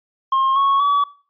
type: tone with pitch steps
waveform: triangle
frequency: 1068 / 1103.7 / 1140.7 Hz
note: C6 / C#6 / C#6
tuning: +35 / -8 / +49 cents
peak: -12 dBFS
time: 0.32-1.04 s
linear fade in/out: 5 ms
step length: 240 ms
effects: noise-tail reverb RT60 0.4 s tail -19 dB re dry + resampled to 11025 Hz